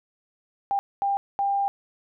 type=tone bursts at uneven times; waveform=sine; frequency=797 Hz; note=G5; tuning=28 cents sharp; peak=-21 dBFS; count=3; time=0.71-0.79 / 1.02-1.17 / 1.39-1.68 s; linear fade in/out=0 ms; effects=none